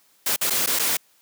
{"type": "noise with dropouts", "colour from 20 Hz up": "white", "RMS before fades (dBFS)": -22, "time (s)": [0.26, 0.97], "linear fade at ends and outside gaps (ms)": 5, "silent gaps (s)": [[0.362, 0.412], [0.499, 0.505], [0.662, 0.672], [0.79, 0.794]], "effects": ["white hiss -60 dBFS RMS until 1.21 s", "high-pass 150 Hz 12 dB/octave"]}